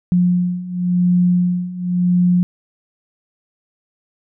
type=beating tone pair; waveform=sine; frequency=177.7 / 178.63 Hz; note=F3 / F3; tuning=+30 / +39 cents; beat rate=0.93 Hz; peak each=-18 / -15 dBFS; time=0.12-2.43 s; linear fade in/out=0 ms; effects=none